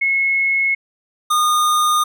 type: tone pair in turn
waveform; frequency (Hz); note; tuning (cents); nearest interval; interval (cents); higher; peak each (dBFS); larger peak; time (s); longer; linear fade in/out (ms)
sine / square; 2179 / 1222.9; C#7 / D#6; -30 / -30; minor seventh; 1000; first; -14 / -14; neither; 0.01-0.75 / 1.3-2.04; neither; 10
effects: none